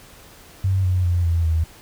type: tone with pitch steps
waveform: sine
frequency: 95.4 / 91.46 / 87.68 / 84.06 / 80.59 Hz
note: G2 / F#2 / F2 / E2 / E2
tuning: -47 / -20 / +7 / +34 / -39 cents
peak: -16 dBFS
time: 0.64-1.64 s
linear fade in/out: 5 ms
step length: 200 ms
effects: pink hiss -46 dBFS RMS until 1.81 s